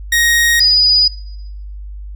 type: tone pair in turn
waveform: sawtooth / sine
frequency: 1875 / 4942 Hz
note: A#6 / D#8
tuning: +10 / -13 cents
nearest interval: octave + perfect fourth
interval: 1677 cents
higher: second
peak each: -7 dBFS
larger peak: neither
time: 0.12-0.6 / 0.6-1.08 s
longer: neither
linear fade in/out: 5 ms
effects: noise-tail reverb RT60 0.8 s tail -19 dB re dry + added 50 Hz sine -26 dBFS peak until 2.15 s